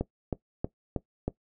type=click train; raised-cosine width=2 ms; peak=-15 dBFS; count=5; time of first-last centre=0.01-1.28 s; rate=3.15 Hz; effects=noise-tail reverb RT60 0.1 s tail -18 dB re dry